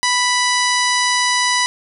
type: harmonic tone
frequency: 987.8 Hz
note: B5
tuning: in tune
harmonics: 1 / 2 / 3 / 4 / 5 / 6 / 7 / 8 / 9 / 10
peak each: -19 / -19 / -25 / -23 / -23 / -24 / -31 / -35 / -30 / -31 dBFS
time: 0.03-1.66 s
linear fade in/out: 0 ms
effects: none